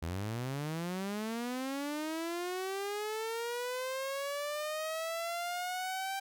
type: linear sweep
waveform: sawtooth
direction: up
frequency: 78.6 to 784 Hz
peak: -31 dBFS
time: 0.02-6.2 s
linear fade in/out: 10 ms
effects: none